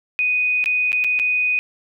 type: tone with dropouts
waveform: sine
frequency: 2489 Hz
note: D#7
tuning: in tune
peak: -16 dBFS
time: 0.19-1.59 s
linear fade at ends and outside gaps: 0 ms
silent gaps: 0.641-0.659 / 0.919-0.929 / 1.04-1.045 / 1.191-1.197 s
effects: none